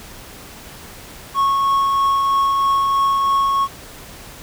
triangle tone with tremolo, 1100 Hz, C#6, 14 cents flat, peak -11 dBFS, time 1.34-3.68 s, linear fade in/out 50 ms, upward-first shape triangle, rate 3.1 Hz, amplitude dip 25%, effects pink hiss -38 dBFS RMS until 4.42 s

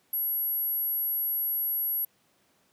sine tone, 11550 Hz, F#9, 43 cents flat, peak -26 dBFS, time 0.13-2.05 s, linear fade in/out 5 ms, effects pink hiss -67 dBFS RMS until 2.72 s + high-pass 150 Hz 12 dB/octave

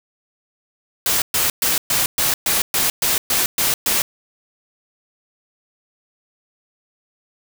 white noise bursts, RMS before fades -18 dBFS, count 11, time 1.06-4.02 s, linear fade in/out 2 ms, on 160 ms, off 120 ms, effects none

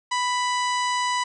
harmonic tone with a mistuned harmonic, 990 Hz, B5, 4 cents sharp, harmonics 1 / 2 / 3 / 4 / 5 / 6 / 7 / 8 / 9, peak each -23 / -29 / -33 / -35 / -37 / -39 / -40 / -41 / -42 dBFS, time 0.11-1.24 s, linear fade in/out 10 ms, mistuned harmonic 9, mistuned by -63 cents, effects none

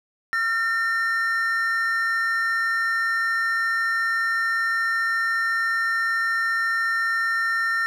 triangle tone pair together, 1368.7 / 1814 Hz, F6 / A#6, -35 / -48 cents, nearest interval perfect fourth, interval 487 cents, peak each -24 / -20 dBFS, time 0.33-7.86 s, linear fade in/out 0 ms, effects none

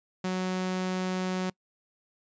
sawtooth tone, 185 Hz, F#3, in tune, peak -24 dBFS, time 0.24-1.5 s, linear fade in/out 5 ms, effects noise-tail reverb RT60 0.1 s tail -25 dB re dry + resampled to 16000 Hz

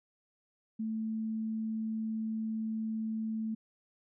sine tone, 220.6 Hz, A3, 5 cents sharp, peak -32 dBFS, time 0.79-3.55 s, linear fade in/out 10 ms, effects none

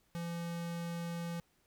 square tone, 170 Hz, F3, 46 cents flat, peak -38 dBFS, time 0.15-1.4 s, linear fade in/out 0 ms, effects pink hiss -73 dBFS RMS until 1.66 s

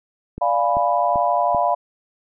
click train, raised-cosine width 3 ms, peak -18 dBFS, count 4, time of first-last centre 0.38-1.547 s, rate 2.57 Hz
sine chord, D diminished seventh, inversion none, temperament equal, 587.3 / 698.5 / 830.6 / 987.8 Hz, D5 / F5 / Ab5 / Cb6, 0 / 0 / 0 / 0 cents, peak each -23 / -19 / -25 / -21 dBFS, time 0.41-1.75 s, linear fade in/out 10 ms
effects none

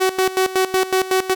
sawtooth tone with tremolo, 376 Hz, F#4, 28 cents sharp, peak -10 dBFS, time 0-1.35 s, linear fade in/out 20 ms, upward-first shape square, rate 5.4 Hz, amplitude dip 80%, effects none

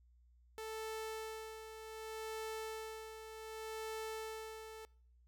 sawtooth tone with tremolo, 440 Hz, A4, in tune, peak -37 dBFS, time 0.58-4.85 s, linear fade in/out 0 ms, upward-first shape sine, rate 0.66 Hz, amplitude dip 60%, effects noise-tail reverb RT60 0.6 s tail -24 dB re dry + added 60 Hz sine -64 dBFS peak until 5.27 s

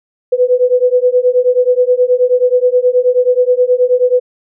sine beating tone pair, 493.9 / 503.3 Hz, B4 / B4, 0 / +33 cents, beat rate 9.4 Hz, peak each -11 dBFS, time 0.32-4.2 s, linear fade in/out 10 ms, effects none

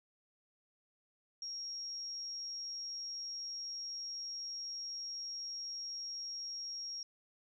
sine tone, 5588 Hz, F8, in tune, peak -40 dBFS, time 1.42-7.03 s, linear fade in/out 2 ms, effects 13-bit

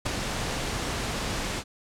pink noise with ADSR envelope, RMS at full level -24 dBFS, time 0.05-1.64 s, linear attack 15 ms, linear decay 6 ms, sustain -6 dB, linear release 56 ms, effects low-pass 8000 Hz 12 dB/octave

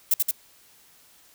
violet noise with echo, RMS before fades -19 dBFS, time 0.11-0.14 s, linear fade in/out 5 ms, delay 86 ms, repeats 2, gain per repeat -2 dB, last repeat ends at 0.312 s, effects white hiss -56 dBFS RMS until 1.34 s

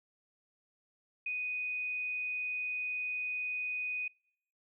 sine tone, 2489 Hz, D#7, in tune, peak -33 dBFS, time 1.26-4.08 s, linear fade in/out 5 ms, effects noise-tail reverb RT60 0.7 s tail -26 dB re dry

